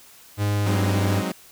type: tone with pitch glide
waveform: 45% pulse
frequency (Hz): 102.7 to 99.43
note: G#2 to G2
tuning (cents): -19 to +25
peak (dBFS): -20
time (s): 0.37-1.23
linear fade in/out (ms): 50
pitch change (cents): -56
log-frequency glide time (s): 0.65-0.78
type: chord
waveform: sawtooth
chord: Ab dominant seventh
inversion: third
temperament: equal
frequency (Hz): 185 / 207.7 / 261.6 / 311.1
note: Gb3 / Ab3 / C4 / Eb4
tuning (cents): 0 / 0 / 0 / 0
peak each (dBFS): -24 / -27 / -28 / -29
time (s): 0.66-1.32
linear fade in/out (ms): 5
effects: white hiss -49 dBFS RMS until 1.51 s